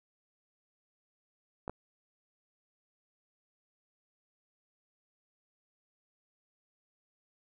clicks, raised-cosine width 1 ms, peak -24 dBFS, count 2, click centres 1.679 / 1.696 s, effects none

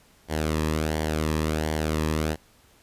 sawtooth tone with flanger, 77.78 Hz, D#2, in tune, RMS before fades -26 dBFS, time 0.28-2.37 s, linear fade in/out 50 ms, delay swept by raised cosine 0.77 to 1.39 ms, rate 1.4 Hz, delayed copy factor -0.6, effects pink hiss -58 dBFS RMS until 2.82 s + resampled to 32000 Hz

